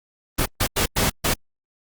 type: noise bursts at uneven times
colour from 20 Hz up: pink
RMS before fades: -20 dBFS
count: 5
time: 0.38-0.46 / 0.6-0.67 / 0.76-0.86 / 0.96-1.1 / 1.24-1.34 s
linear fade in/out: 10 ms
effects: Opus 24 kbps